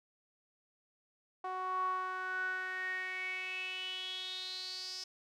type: tone with band-pass filter sweep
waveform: sawtooth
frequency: 371.6 Hz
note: F#4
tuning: 7 cents sharp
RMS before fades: -39 dBFS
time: 1.44-5.04 s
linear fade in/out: 5 ms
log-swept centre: 920 to 5200 Hz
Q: 8.3
effects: none